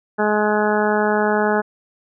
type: harmonic tone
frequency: 210.9 Hz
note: G#3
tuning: 27 cents sharp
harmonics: 1 / 2 / 3 / 4 / 5 / 6 / 7 / 8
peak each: -22 / -20 / -23 / -22 / -29 / -29 / -25 / -28 dBFS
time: 0.18-1.62 s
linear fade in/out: 20 ms
effects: none